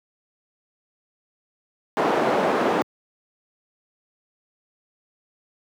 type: band-pass noise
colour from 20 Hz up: white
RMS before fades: -21 dBFS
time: 1.97-2.82 s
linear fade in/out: 0 ms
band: 230 to 750 Hz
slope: 12 dB/octave
effects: high-pass 150 Hz 12 dB/octave